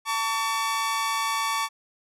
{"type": "tone pair together", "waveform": "sawtooth", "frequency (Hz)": [895, 1134.2], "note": ["A5", "C#6"], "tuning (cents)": [29, 39], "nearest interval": "major third", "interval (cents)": 410, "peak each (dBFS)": [-25, -22], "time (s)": [0.05, 1.69], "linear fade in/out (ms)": 50, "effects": ["low-pass 12000 Hz 12 dB/octave"]}